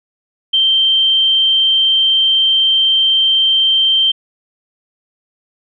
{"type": "tone", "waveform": "sine", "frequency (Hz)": 3136, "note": "G7", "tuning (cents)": 0, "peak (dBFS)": -9, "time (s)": [0.53, 4.12], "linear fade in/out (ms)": 10, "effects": []}